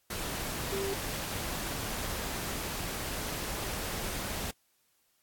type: tone in noise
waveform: sine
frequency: 392 Hz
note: G4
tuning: in tune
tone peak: -32 dBFS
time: 0.72-0.94 s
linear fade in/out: 5 ms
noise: pink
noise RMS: -36 dBFS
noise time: 0.1-4.51 s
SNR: +1 dB
effects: white hiss -72 dBFS RMS until 5.22 s + AAC 64 kbps